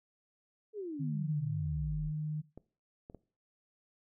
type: exponential sweep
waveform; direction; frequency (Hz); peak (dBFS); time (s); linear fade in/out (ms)
sine; down; 444.5 to 38.21; -37; 0.73-2.12; 50
type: tone with pitch glide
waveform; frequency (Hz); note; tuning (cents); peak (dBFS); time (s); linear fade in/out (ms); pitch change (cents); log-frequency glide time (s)
sine; 151 to 152.75; D3 to D#3; +48 to -32; -33; 0.99-2.42; 20; +20; 1.61-1.98
type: clicks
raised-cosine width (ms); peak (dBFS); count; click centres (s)
2; -34; 3; 2.576 / 3.099 / 3.147
effects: noise-tail reverb RT60 0.4 s tail -20 dB re dry